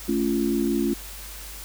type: tone cluster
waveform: sine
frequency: 219.1 / 279.2 / 344.9 Hz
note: A3 / C#4 / F4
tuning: -7 / +13 / -22 cents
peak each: -25 dBFS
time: 0.08-0.94 s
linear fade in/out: 10 ms
effects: added 50 Hz sine -40 dBFS peak until 1.64 s + white hiss -40 dBFS RMS until 1.64 s